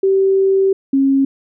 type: tone pair in turn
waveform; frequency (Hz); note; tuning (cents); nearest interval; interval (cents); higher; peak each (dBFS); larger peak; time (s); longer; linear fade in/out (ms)
sine; 386.6 / 272; G4 / C#4; -24 / -33; tritone; 609; first; -10; neither; 0.03-0.73 / 0.93-1.25; first; 5
effects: none